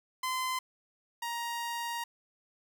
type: tone pair in turn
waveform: sawtooth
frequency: 1029 / 939.6 Hz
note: C6 / A#5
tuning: -29 / +13 cents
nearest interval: major second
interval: 158 cents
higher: first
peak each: -27 / -30 dBFS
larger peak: first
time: 0.23-0.59 / 1.22-2.04 s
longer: second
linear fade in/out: 5 ms
effects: none